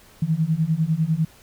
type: beating tone pair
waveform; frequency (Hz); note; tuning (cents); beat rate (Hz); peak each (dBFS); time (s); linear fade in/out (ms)
sine; 154.7 / 164.7; D#3 / E3; -10 / -1; 10; -22 / -21; 0.22-1.25; 5
effects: pink hiss -51 dBFS RMS until 1.42 s